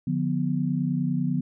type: chord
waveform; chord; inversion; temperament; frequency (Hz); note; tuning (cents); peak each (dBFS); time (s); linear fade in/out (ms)
sine; B diminished; first; just; 148.16 / 177.8 / 246.9; D3 / F3 / B3; +16 / +31 / 0; -27; 0.07-1.41; 5
effects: none